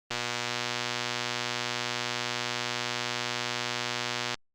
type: click train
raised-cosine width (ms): 0.2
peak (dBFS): -12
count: 509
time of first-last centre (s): 0.11-4.343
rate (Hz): 120
effects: Opus 32 kbps